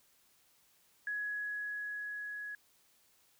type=tone with level ramp; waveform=sine; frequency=1677 Hz; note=G#6; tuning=16 cents sharp; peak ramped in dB=-34 to -40 dBFS; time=1.07-2.55 s; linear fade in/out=2 ms; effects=white hiss -69 dBFS RMS until 3.39 s